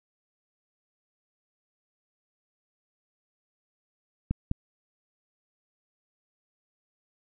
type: clicks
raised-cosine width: 5 ms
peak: -14 dBFS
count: 2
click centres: 4.31 / 4.514 s
effects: none